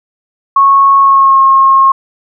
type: tone with pitch glide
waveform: sine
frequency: 1100 to 1078.6 Hz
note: C#6 to C#6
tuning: -14 to -48 cents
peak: -3 dBFS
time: 0.56-1.92 s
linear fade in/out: 5 ms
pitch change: -34 cents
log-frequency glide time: 0.99-1.4 s
effects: none